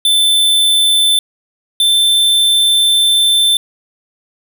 square tone pair in turn, 3532 / 3547 Hz, A7 / A7, +6 / +13 cents, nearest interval unison, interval 7 cents, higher second, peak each -9 dBFS, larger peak neither, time 0.05-1.19 / 1.8-3.57 s, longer second, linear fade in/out 2 ms, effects none

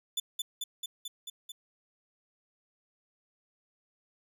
sawtooth tone with echo, 3492 Hz, A7, 14 cents flat, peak -26 dBFS, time 0.17-0.2 s, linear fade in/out 5 ms, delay 220 ms, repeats 6, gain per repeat -2 dB, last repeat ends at 1.52 s, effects none

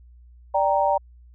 sine chord, G minor, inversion second, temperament equal, 587.3 / 784 / 932.3 Hz, D5 / G5 / Bb5, 0 / 0 / 0 cents, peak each -22 dBFS, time 0.54-0.98 s, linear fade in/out 10 ms, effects added 60 Hz sine -46 dBFS peak until 1.34 s

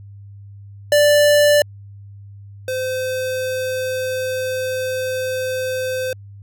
square tone pair in turn, 587.3 / 514.7 Hz, D5 / C5, 0 / -29 cents, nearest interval major second, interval 229 cents, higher first, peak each -11 / -21 dBFS, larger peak first, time 0.92-1.62 / 2.68-6.13 s, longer second, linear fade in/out 2 ms, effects added 100 Hz sine -36 dBFS peak until 6.42 s

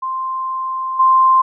sine tone with level steps, 1046.5 Hz, C6, in tune, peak -19 / -8 dBFS, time 0.02-1.42 s, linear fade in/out 10 ms, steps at 0.99 s, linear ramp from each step 10 ms, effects none

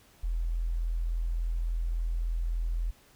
sine tone, 41.77 Hz, E1, 24 cents sharp, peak -27 dBFS, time 0.23-2.91 s, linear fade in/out 10 ms, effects pink hiss -60 dBFS RMS until 3.15 s

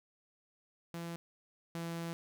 sawtooth tone pair in turn, 169 / 167.64 Hz, E3 / E3, +43 / +29 cents, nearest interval unison, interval 14 cents, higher first, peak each -36 / -34 dBFS, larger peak second, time 0.94-1.16 / 1.75-2.13 s, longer second, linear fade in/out 0 ms, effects none

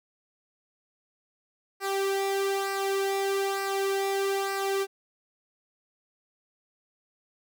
sawtooth tone with flanger, 392 Hz, G4, in tune, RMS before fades -28 dBFS, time 1.8-4.87 s, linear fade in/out 50 ms, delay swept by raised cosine 0.29 to 1.89 ms, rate 1.1 Hz, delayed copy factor -0.65, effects none

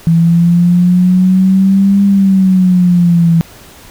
sine exponential two-way sweep, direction up then down, 164.81 to 200 to 164.81 Hz, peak -5 dBFS, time 0.07-3.41 s, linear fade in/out 0 ms, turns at 2.04 s, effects pink hiss -37 dBFS RMS until 3.9 s

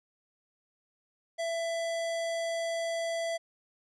square tone, 666 Hz, E5, 18 cents sharp, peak -31 dBFS, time 1.38-3.38 s, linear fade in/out 20 ms, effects resampled to 22050 Hz

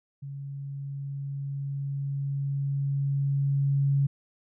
sine tone with level ramp, 139.3 Hz, C#3, 9 cents sharp, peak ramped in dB -35 to -20 dBFS, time 0.22-4.07 s, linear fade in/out 10 ms, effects none

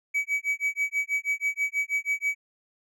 triangle tone with tremolo, 2278 Hz, C#7, 47 cents sharp, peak -20 dBFS, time 0.14-2.35 s, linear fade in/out 10 ms, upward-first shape sine, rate 6.2 Hz, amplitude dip 100%, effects none

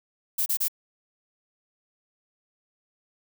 violet noise bursts, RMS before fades -25 dBFS, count 3, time 0.38-0.683 s, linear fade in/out 10 ms, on 81 ms, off 30 ms, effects none

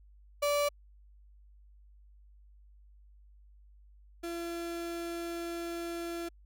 35% pulse tone pair in turn, 580 / 339.6 Hz, D5 / F4, -22 / -48 cents, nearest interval major sixth, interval 926 cents, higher first, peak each -25 / -34 dBFS, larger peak first, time 0.42-0.69 / 4.23-6.29 s, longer second, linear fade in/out 10 ms, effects added 50 Hz sine -55 dBFS peak until 6.45 s

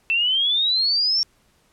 sine exponential sweep, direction up, 2650 to 5540 Hz, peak -17 dBFS, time 0.1-1.23 s, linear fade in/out 0 ms, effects pink hiss -61 dBFS RMS until 1.72 s + low-pass 12000 Hz 12 dB/octave

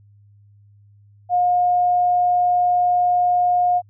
sine tone, 715 Hz, F5, 41 cents sharp, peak -14 dBFS, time 1.29-3.82 s, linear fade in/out 50 ms, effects added 102 Hz sine -48 dBFS peak until 3.89 s

